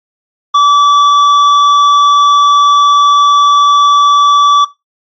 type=tone with hard clipping; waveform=triangle; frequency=1154 Hz; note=D6; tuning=31 cents flat; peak=-5 dBFS; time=0.54-4.65 s; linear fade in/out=10 ms; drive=11 dB; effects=noise-tail reverb RT60 0.2 s tail -17 dB re dry + MP3 32 kbps